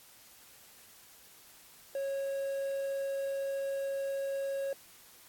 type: tone with quantisation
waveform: triangle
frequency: 549 Hz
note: C#5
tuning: 17 cents flat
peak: -30 dBFS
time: 1.95-4.73 s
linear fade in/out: 2 ms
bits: 9
effects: white hiss -57 dBFS RMS until 5.28 s + AAC 64 kbps